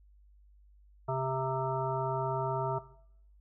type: harmonic tone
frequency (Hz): 132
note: C3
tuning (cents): +16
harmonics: 1 / 3 / 5 / 7 / 9 / 10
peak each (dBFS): -34 / -38 / -34 / -36 / -42 / -42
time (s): 1.08-2.79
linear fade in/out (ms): 10
effects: noise-tail reverb RT60 0.7 s tail -18 dB re dry + added 50 Hz sine -57 dBFS peak until 3.4 s